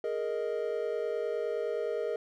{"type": "chord", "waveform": "triangle", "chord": "Ab suspended second", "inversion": "none", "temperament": "equal with one note detuned", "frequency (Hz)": [416.5, 466.2, 622.3], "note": ["Ab4", "Bb4", "Eb5"], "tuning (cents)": [5, 0, 0], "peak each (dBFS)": [-33, -31, -34], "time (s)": [0.04, 2.16], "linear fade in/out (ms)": 2, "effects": []}